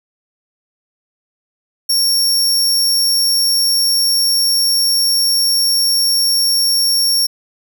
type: tone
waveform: sawtooth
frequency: 5510 Hz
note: F8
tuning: 24 cents flat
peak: -9 dBFS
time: 1.89-7.27 s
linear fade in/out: 10 ms
effects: none